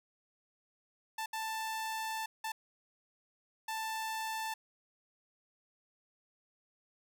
sawtooth tone bursts at uneven times, 884 Hz, A5, 8 cents sharp, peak -32 dBFS, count 4, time 1.18-1.26 / 1.33-2.26 / 2.44-2.52 / 3.68-4.54 s, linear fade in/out 5 ms, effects none

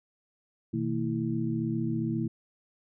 sine tone cluster, 123.6 / 158.5 / 225.9 / 328 Hz, B2 / D#3 / A3 / E4, +2 / +32 / +46 / -9 cents, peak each -33 / -34 / -31 / -33 dBFS, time 0.73-2.28 s, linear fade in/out 10 ms, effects none

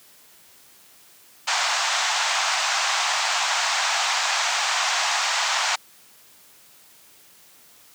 pink band-pass noise, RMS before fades -23 dBFS, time 1.47-5.76 s, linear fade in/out 10 ms, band 710 to 7500 Hz, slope 48 dB/octave, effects white hiss -52 dBFS RMS until 7.94 s + high-pass 80 Hz 12 dB/octave

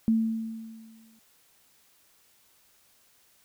sine tone with exponential decay, 223.8 Hz, A3, 30 cents sharp, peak -18 dBFS, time 0.08-1.19 s, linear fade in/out 0 ms, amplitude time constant 240 ms, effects white hiss -63 dBFS RMS until 3.44 s

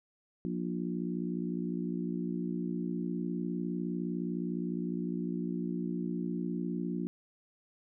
harmonic tone with a mistuned harmonic, 59.7 Hz, A#1, 42 cents sharp, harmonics 3 / 4 / 5 / 6, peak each -35 / -37 / -39 / -41 dBFS, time 0.45-7.07 s, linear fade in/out 0 ms, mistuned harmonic 6, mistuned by -26 cents, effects none

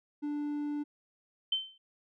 triangle tone, 293.7 Hz, D4, in tune, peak -30 dBFS, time 0.22-0.84 s, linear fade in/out 20 ms
sine tone with exponential decay, 3090 Hz, G7, 26 cents flat, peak -24 dBFS, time 1.52-1.78 s, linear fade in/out 5 ms, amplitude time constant 56 ms
effects none

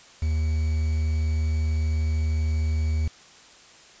triangle tone with quantisation, 78.2 Hz, D#2, 9 cents sharp, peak -19 dBFS, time 0.22-3.08 s, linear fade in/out 5 ms, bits 7, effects white hiss -50 dBFS RMS until 4 s + resampled to 16000 Hz

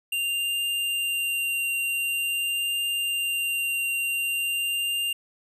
square tone with vibrato, 2783 Hz, F7, 7 cents flat, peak -25 dBFS, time 0.12-5.13 s, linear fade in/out 5 ms, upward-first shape triangle, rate 0.46 Hz, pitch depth 10 cents each way, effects none

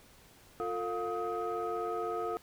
sine tone cluster, 353.2 / 449.2 / 708 / 1263 Hz, F4 / A4 / F5 / D#6, +20 / +36 / +23 / +26 cents, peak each -38 / -35 / -37 / -37 dBFS, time 0.6-2.37 s, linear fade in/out 0 ms, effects tanh soft clip ceiling -26 dBFS + pink hiss -59 dBFS RMS until 2.42 s

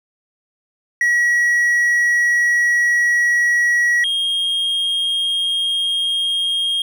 triangle tone pair in turn, 1919 / 3239 Hz, A#6 / G#7, +50 / -44 cents, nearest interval major sixth, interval 906 cents, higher second, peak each -11 / -15 dBFS, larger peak first, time 1.01-4.04 / 4.04-6.82 s, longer first, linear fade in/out 2 ms, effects none

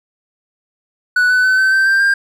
triangle tone with pitch steps, 1480 / 1498.9 / 1518.1 / 1537.5 / 1557.2 / 1577.1 / 1597.3 Hz, F#6 / F#6 / F#6 / G6 / G6 / G6 / G6, 0 / +22 / +44 / -34 / -12 / +10 / +32 cents, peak -8 dBFS, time 1.16-2.14 s, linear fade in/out 5 ms, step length 140 ms, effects none

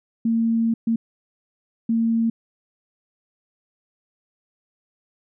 sine tone bursts at uneven times, 228.1 Hz, A#3, 37 cents flat, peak -17 dBFS, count 3, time 0.25-0.74 / 0.87-0.96 / 1.89-2.3 s, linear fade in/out 5 ms, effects none

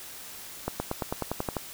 accelerating click train, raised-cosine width 1 ms, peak -14 dBFS, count 10, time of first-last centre 0.68-1.567 s, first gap 120 ms, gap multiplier 0.95, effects white hiss -43 dBFS RMS until 1.73 s

